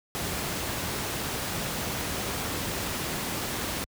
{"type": "noise", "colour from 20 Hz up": "pink", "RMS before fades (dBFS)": -31, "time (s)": [0.15, 3.84], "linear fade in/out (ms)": 0, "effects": ["high-pass 60 Hz 12 dB/octave"]}